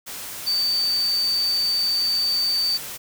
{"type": "tone in noise", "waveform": "sine", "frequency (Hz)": 4589, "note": "D8", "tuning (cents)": -41, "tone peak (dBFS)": -19, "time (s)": [0.46, 2.78], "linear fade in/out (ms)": 20, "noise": "white", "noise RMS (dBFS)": -34, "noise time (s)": [0.06, 2.98], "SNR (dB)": 12, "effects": []}